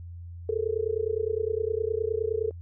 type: tone with amplitude modulation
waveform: sine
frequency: 440 Hz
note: A4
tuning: in tune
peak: -21 dBFS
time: 0.49-2.51 s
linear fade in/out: 2 ms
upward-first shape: sine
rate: 29.7 Hz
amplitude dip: 100%
effects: added 86 Hz sine -38 dBFS peak until 2.61 s